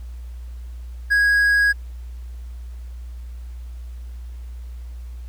triangle tone, 1652 Hz, G#6, 10 cents flat, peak -12 dBFS, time 1.1-1.73 s, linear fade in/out 20 ms, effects added 60 Hz sine -31 dBFS peak until 5.28 s + pink hiss -56 dBFS RMS until 5.28 s

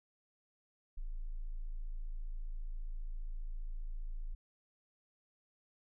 sine tone, 27.45 Hz, A0, 3 cents flat, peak -37 dBFS, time 0.97-4.35 s, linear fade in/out 10 ms, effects none

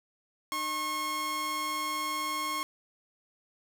sawtooth tone pair together, 304.2 / 1084 Hz, D#4 / C#6, -39 / -39 cents, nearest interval octave + minor seventh, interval 2200 cents, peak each -38 / -27 dBFS, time 0.52-2.63 s, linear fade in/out 0 ms, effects none

